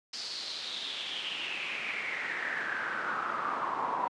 brown noise with band-pass filter sweep, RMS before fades -35 dBFS, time 0.13-4.08 s, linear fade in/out 5 ms, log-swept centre 4900 to 930 Hz, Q 5.9, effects high-pass 200 Hz 12 dB/octave + resampled to 22050 Hz

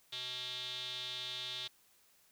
square tone with band-pass filter, 125.6 Hz, B2, 30 cents sharp, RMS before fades -42 dBFS, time 0.12-1.68 s, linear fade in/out 10 ms, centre 3600 Hz, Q 7.2, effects white hiss -68 dBFS RMS until 2.31 s

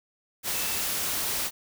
sine tone in noise, 2637 Hz, E7, in tune, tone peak -40 dBFS, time 0.51-0.83 s, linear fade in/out 50 ms, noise white, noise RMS -29 dBFS, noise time 0.43-1.51 s, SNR -14 dB, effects none

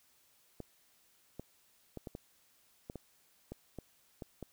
clicks, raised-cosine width 2 ms, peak -29 dBFS, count 11, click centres 0.603 / 1.396 / 1.973 / 2.072 / 2.151 / 2.899 / 2.957 / 3.52 / 3.787 / 4.222 / 4.427 s, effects white hiss -69 dBFS RMS until 4.52 s

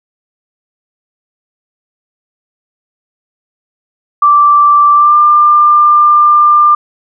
sine tone with pitch glide, 1170 to 1194.6 Hz, D6 to D6, -7 to +29 cents, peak -3 dBFS, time 4.22-6.75 s, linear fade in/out 5 ms, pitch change +36 cents, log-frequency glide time 4.94-5.16 s, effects none

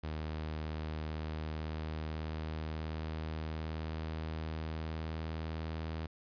sawtooth tone with pitch glide, 77.78 to 79.92 Hz, D#2 to D#2, 0 to +47 cents, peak -33 dBFS, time 0.03-6.07 s, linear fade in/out 10 ms, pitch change +47 cents, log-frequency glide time 0.96-5.72 s, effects resampled to 11025 Hz + 12-bit

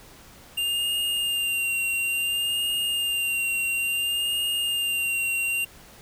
square tone with vibrato, 2794 Hz, F7, in tune, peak -24 dBFS, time 0.57-5.65 s, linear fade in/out 10 ms, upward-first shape sine, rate 0.58 Hz, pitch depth 27 cents each way, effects pink hiss -49 dBFS RMS until 6.01 s

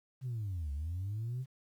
sine linear two-way sweep, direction down then up, 133.5 to 68.3 to 133.5 Hz, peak -33 dBFS, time 0.21-1.46 s, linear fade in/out 50 ms, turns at 0.72 s, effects tanh soft clip ceiling -32 dBFS + 11-bit

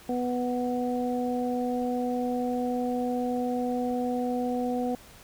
harmonic tone, 247 Hz, B3, in tune, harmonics 1 / 2 / 3, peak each -28 / -31 / -33 dBFS, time 0.09-4.95 s, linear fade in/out 2 ms, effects pink hiss -51 dBFS RMS until 5.23 s

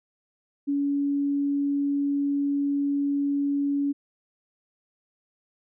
sine tone, 283 Hz, C#4, 36 cents sharp, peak -22 dBFS, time 0.67-3.93 s, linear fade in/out 20 ms, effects none

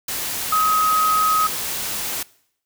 sine tone in noise, 1265 Hz, D#6, 28 cents sharp, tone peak -15 dBFS, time 0.52-1.47 s, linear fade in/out 5 ms, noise white, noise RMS -26 dBFS, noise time 0.08-2.23 s, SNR +8 dB, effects noise-tail reverb RT60 0.7 s tail -22 dB re dry

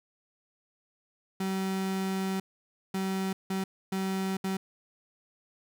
35% pulse tone bursts at uneven times, 191 Hz, G3, 45 cents flat, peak -27 dBFS, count 5, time 1.4-2.4 / 2.94-3.33 / 3.5-3.64 / 3.92-4.37 / 4.44-4.57 s, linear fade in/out 5 ms, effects none

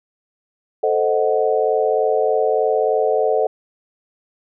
sine chord, A diminished seventh, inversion none, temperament equal, 440 / 523.3 / 622.3 / 740 Hz, A4 / C5 / Eb5 / Gb5, 0 / 0 / 0 / 0 cents, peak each -18 / -21 / -21 / -22 dBFS, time 0.83-3.47 s, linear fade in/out 5 ms, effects none

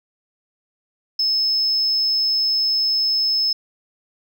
sine tone, 5210 Hz, E8, 21 cents flat, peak -15 dBFS, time 1.19-3.53 s, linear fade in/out 5 ms, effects tanh soft clip ceiling -13 dBFS

